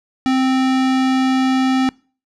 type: tone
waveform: square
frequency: 261.3 Hz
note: C4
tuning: 2 cents flat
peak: -14 dBFS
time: 0.26-1.89 s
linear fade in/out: 0 ms
effects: noise-tail reverb RT60 0.4 s tail -25 dB re dry + low-pass 5000 Hz 12 dB/octave